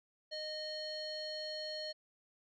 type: tone with low-pass filter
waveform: square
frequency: 616 Hz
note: D#5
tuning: 17 cents flat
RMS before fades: -42 dBFS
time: 0.31-1.93 s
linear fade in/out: 20 ms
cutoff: 4300 Hz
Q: 7.9
effects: none